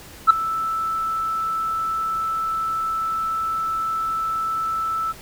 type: tone with ADSR envelope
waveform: sine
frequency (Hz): 1318.5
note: E6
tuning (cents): 0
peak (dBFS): -3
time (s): 0.27-5.13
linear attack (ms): 33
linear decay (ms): 5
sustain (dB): -18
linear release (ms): 24
effects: tanh soft clip ceiling -3 dBFS + pink hiss -42 dBFS RMS until 5.21 s